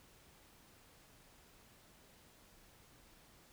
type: silence
effects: pink hiss -64 dBFS RMS until 3.52 s